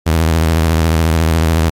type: tone with vibrato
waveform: sawtooth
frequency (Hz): 81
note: E2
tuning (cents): -30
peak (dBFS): -6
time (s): 0.06-1.7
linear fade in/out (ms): 10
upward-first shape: sine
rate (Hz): 14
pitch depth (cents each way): 82
effects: MP3 64 kbps